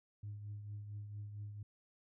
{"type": "tone with tremolo", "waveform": "sine", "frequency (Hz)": 103.6, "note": "G#2", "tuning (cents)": -4, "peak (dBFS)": -40, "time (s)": [0.23, 1.63], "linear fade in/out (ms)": 5, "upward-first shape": "triangle", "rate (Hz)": 4.4, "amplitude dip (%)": 55, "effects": ["tanh soft clip ceiling -39 dBFS"]}